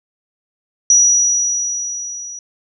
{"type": "tone with level ramp", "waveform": "sine", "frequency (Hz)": 5830, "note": "F#8", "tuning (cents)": -26, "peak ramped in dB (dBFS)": [-6, -28], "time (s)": [0.9, 2.39], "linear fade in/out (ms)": 2, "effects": []}